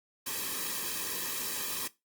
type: noise with comb filter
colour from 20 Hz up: white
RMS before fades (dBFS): -35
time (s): 0.26-1.88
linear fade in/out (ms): 10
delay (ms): 1.4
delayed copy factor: -0.75
effects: noise-tail reverb RT60 0.2 s tail -17 dB re dry + Opus 48 kbps